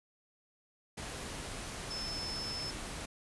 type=tone in noise; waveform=sine; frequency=5260 Hz; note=E8; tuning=5 cents flat; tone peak=-38 dBFS; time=1.9-2.71 s; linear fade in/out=10 ms; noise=pink; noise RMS=-42 dBFS; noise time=0.97-3.06 s; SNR=+1 dB; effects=resampled to 24000 Hz